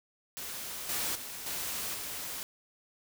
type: noise with level steps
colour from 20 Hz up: white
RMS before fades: -40 / -33 / -42 / -36 / -39 dBFS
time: 0.37-2.43 s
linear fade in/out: 0 ms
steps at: 0.89 / 1.15 / 1.46 / 1.94 s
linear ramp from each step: 5 ms
effects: none